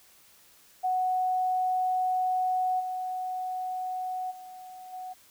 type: tone with level steps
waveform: sine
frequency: 740 Hz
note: F#5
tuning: in tune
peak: -24 / -30 / -42 / -36 dBFS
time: 0.83-5.14 s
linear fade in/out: 20 ms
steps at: 2.79 / 4.3 / 4.92 s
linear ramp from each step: 20 ms
effects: white hiss -58 dBFS RMS until 5.3 s

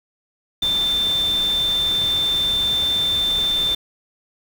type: tone in noise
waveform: sine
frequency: 3560 Hz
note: A7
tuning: 20 cents sharp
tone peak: -17 dBFS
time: 0.62-3.75 s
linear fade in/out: 5 ms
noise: pink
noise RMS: -32 dBFS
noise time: 0.62-3.75 s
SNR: +12 dB
effects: none

